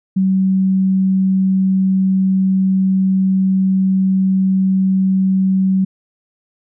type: tone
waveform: sine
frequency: 190 Hz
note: F#3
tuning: 46 cents sharp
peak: -11 dBFS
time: 0.16-5.85 s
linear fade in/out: 10 ms
effects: none